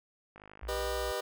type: click train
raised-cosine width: 0.5 ms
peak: -35 dBFS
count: 27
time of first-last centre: 0.36-0.866 s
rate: 51.4 Hz
type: tone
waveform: sine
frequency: 58.3 Hz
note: A#1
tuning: 1 cent sharp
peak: -38 dBFS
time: 0.62-1.12 s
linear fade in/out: 10 ms
type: chord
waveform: sawtooth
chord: G augmented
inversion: none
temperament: just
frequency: 392 / 490 / 612.5 Hz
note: G4 / B4 / D#5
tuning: 0 / -14 / -27 cents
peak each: -34 / -32 / -33 dBFS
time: 0.68-1.21 s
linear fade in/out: 10 ms
effects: none